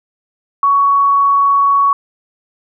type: tone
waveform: sine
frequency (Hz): 1119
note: C#6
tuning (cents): +16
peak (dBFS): -8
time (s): 0.63-1.93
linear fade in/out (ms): 2
effects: none